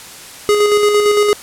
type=tone with tremolo; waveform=square; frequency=415.3 Hz; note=G#4; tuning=in tune; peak=-9 dBFS; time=0.49-1.33 s; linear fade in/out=0 ms; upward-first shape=square; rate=8.8 Hz; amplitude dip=35%; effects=white hiss -34 dBFS RMS until 1.42 s + low-pass 11000 Hz 12 dB/octave